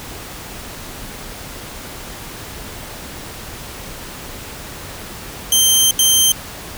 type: tone bursts at uneven times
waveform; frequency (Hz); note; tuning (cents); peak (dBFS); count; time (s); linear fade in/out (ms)
15% pulse; 3136; G7; 0; -3; 2; 5.52-5.91 / 5.99-6.32; 2
effects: pink hiss -32 dBFS RMS until 6.77 s